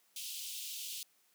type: high-pass noise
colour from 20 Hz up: pink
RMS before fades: -43 dBFS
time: 0.16-1.03 s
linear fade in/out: 2 ms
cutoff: 2800 Hz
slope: 48 dB/octave
effects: white hiss -71 dBFS RMS until 1.34 s + high-pass 200 Hz 12 dB/octave